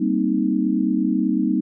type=chord; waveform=sine; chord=C minor seventh; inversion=second; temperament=equal; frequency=196 / 233.1 / 261.6 / 311.1 Hz; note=G3 / Bb3 / C4 / Eb4; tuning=0 / 0 / 0 / 0 cents; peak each=-23 / -23 / -23 / -22 dBFS; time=0-1.61 s; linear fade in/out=10 ms; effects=none